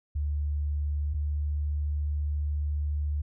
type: tone pair in turn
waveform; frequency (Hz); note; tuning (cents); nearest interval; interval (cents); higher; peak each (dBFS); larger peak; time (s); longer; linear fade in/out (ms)
sine; 73.42 / 73.81; D2 / D2; 0 / +9; unison; 9; second; -26; neither; 0.15-1.14 / 1.14-3.22; second; 10
effects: none

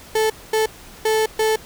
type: tone bursts at uneven times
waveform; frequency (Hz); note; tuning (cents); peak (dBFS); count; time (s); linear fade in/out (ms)
35% pulse; 437.6; A4; -9; -14; 4; 0.15-0.3 / 0.53-0.66 / 1.05-1.26 / 1.39-1.56; 5
effects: pink hiss -42 dBFS RMS until 1.65 s

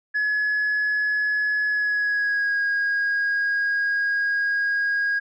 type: tone with pitch glide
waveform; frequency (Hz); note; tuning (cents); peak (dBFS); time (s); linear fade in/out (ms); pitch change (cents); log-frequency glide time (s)
sine; 1696 to 1638.2; G#6 to G#6; +36 to -24; -18; 0.14-5.2; 20; -60; 1.68-2.62
effects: tanh soft clip ceiling -18 dBFS

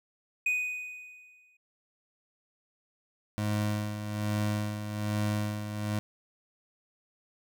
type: tone with exponential decay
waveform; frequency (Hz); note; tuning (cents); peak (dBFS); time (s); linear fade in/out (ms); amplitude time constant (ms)
triangle; 2489; D#7; 0; -22; 0.46-1.57; 5; 240
type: tone with tremolo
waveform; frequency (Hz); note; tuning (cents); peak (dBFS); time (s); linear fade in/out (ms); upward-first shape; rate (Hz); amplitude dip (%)
25% pulse; 105.2; G#2; +23; -23; 3.38-5.99; 0; sine; 1.2; 60
effects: none

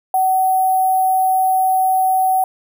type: tone with sample-and-hold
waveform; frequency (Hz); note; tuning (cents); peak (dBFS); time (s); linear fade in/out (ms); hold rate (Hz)
sine; 754; F#5; +32; -12; 0.14-2.44; 2; 11025
effects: none

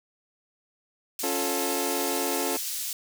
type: high-pass noise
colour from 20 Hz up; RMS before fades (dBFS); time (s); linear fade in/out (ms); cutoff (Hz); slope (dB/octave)
pink; -32; 1.19-2.93; 2; 5300; 12
type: chord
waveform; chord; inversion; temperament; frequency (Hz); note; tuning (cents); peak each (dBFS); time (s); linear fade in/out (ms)
25% pulse; Db augmented; none; equal with one note detuned; 277.2 / 353.3 / 440; Db4 / F4 / A4; 0 / +20 / 0; -28; 1.23-2.57; 5
effects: none

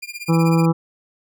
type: tone with tremolo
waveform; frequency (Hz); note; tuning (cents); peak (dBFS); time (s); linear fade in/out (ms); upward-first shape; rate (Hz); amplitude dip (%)
sawtooth; 2404; D7; +40; -23; 0.02-0.66; 10; triangle; 16; 100
type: harmonic tone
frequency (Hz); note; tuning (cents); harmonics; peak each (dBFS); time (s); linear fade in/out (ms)
165.1; E3; +3; 1 / 2 / 3 / 5 / 6 / 7 / 8; -14 / -20 / -24 / -28 / -30 / -31 / -32; 0.28-0.73; 20
effects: none

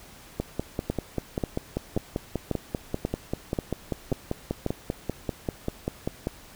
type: two click trains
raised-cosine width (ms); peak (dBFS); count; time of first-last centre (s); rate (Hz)
2; -12 / -13; 8 / 31; 0.9-4.663 / 0.4-6.271; 1.86 / 5.11
effects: pink hiss -49 dBFS RMS until 6.55 s

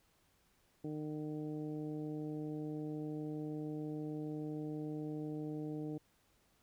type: harmonic tone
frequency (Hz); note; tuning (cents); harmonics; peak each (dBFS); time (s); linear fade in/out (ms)
152.2; D#3; -38; 1 / 2 / 3 / 4 / 5; -44 / -41 / -47 / -56 / -58; 0.84-5.98; 5
effects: pink hiss -73 dBFS RMS until 6.62 s

